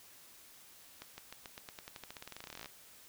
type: accelerating click train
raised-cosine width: 0.2 ms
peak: -28 dBFS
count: 28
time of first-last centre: 1.02-2.658 s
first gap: 160 ms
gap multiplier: 0.91
effects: white hiss -58 dBFS RMS until 3.08 s